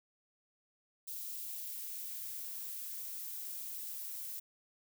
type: noise with high-pass filter sweep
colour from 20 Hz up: violet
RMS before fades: -43 dBFS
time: 1.07-4.4 s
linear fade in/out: 10 ms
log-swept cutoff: 3400 to 280 Hz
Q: 1.1
effects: none